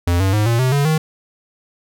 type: tone with pitch steps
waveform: square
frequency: 87 / 95.98 / 105.88 / 116.8 / 128.86 / 142.15 / 156.82 Hz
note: F2 / G2 / G#2 / A#2 / C3 / C#3 / D#3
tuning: -6 / -36 / +34 / +4 / -26 / +44 / +14 cents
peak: -14 dBFS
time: 0.07-0.98 s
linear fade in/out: 5 ms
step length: 130 ms
effects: none